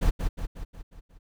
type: noise with echo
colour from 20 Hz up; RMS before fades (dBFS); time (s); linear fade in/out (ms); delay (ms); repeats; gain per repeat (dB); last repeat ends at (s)
brown; -20; 0.01-0.11; 20; 180; 6; -5; 1.19
effects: none